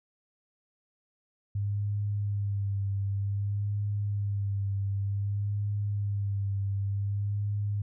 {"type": "tone with vibrato", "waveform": "sine", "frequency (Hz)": 100.8, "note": "G2", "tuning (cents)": 49, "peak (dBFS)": -27, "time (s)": [1.55, 7.82], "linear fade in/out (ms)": 5, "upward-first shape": "sine", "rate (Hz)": 0.54, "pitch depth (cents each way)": 33, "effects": []}